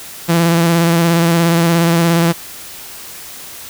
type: tone with vibrato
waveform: sawtooth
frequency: 168.2 Hz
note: E3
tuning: 35 cents sharp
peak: -6 dBFS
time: 0.28-2.33 s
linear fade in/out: 20 ms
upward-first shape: square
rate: 17 Hz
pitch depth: 24 cents each way
effects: white hiss -32 dBFS RMS until 3.69 s